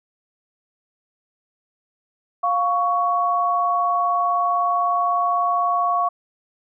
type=tone pair together; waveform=sine; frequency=703.6 / 1116 Hz; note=F5 / C#6; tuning=+13 / +11 cents; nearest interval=minor sixth; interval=798 cents; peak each=-21 / -19 dBFS; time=2.43-6.09 s; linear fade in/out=10 ms; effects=none